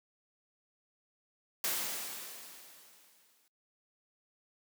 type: noise with exponential decay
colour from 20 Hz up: white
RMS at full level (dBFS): -32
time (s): 1.64-3.48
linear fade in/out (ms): 1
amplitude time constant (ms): 400
effects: noise-tail reverb RT60 0.2 s tail -25 dB re dry + high-pass 200 Hz 12 dB/octave